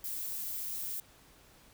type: noise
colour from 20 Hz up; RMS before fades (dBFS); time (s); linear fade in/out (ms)
violet; -38; 0.04-1; 2
effects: pink hiss -60 dBFS RMS until 1.73 s